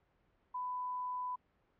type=tone; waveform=sine; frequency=998 Hz; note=B5; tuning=18 cents sharp; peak=-36 dBFS; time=0.54-1.36 s; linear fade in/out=10 ms; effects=pink hiss -74 dBFS RMS until 1.79 s + low-pass 2000 Hz 12 dB/octave